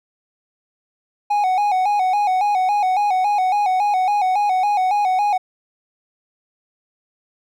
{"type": "tone with vibrato", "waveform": "triangle", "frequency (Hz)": 784, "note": "G5", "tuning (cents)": 0, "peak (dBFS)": -13, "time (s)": [1.3, 5.38], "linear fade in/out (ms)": 10, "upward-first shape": "square", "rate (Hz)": 3.6, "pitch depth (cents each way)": 91, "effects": []}